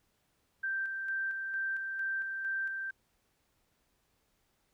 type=tone with tremolo; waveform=sine; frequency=1568 Hz; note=G6; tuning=in tune; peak=-31 dBFS; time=0.63-2.91 s; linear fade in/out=10 ms; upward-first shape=square; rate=2.2 Hz; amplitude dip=35%; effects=pink hiss -75 dBFS RMS until 4.73 s